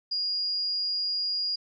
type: tone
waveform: sine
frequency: 4854 Hz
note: D#8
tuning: 44 cents flat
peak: -26 dBFS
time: 0.11-1.56 s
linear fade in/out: 10 ms
effects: none